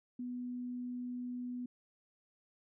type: tone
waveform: sine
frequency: 246.9 Hz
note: B3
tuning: in tune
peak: -38 dBFS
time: 0.19-1.66 s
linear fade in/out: 5 ms
effects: none